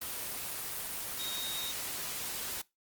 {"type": "tone in noise", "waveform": "sine", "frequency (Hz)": 3745, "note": "A#7", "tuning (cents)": 7, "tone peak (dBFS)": -38, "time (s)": [1.19, 1.72], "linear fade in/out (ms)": 10, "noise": "white", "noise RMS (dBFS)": -38, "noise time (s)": [0.01, 2.62], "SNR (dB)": -3, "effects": ["noise-tail reverb RT60 0.2 s tail -21 dB re dry", "Opus 24 kbps"]}